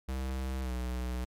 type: tone with pitch glide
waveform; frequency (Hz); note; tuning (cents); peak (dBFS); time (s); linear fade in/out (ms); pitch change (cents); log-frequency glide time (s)
square; 65.41 to 62.13; C2 to B1; 0 to +11; -33; 0.08-1.25; 10; -89; 0.62-0.72
effects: MP3 96 kbps